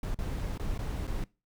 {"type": "noise with dropouts", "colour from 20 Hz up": "brown", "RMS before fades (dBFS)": -33, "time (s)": [0.03, 1.24], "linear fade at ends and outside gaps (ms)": 2, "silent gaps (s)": [[0.145, 0.188], [0.578, 0.596], [0.778, 0.79], [1.07, 1.076]], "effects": ["noise-tail reverb RT60 0.3 s tail -23 dB re dry"]}